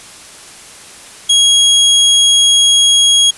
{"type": "tone", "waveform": "sawtooth", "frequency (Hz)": 3300, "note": "G#7", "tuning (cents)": -12, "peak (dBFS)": -3, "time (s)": [1.29, 3.31], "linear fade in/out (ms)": 10, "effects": ["white hiss -35 dBFS RMS until 3.37 s", "resampled to 24000 Hz"]}